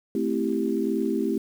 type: chord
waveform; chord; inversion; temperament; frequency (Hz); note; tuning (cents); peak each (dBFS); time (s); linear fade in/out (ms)
sine; A minor seventh; none; equal; 220 / 261.6 / 329.6 / 392; A3 / C4 / E4 / G4; 0 / 0 / 0 / 0; -28; 0.15-1.38; 2
effects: 8-bit